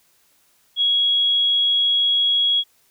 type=tone; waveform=sine; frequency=3322 Hz; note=G#7; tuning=in tune; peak=-15 dBFS; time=0.76-2.64 s; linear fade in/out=50 ms; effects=white hiss -60 dBFS RMS until 2.9 s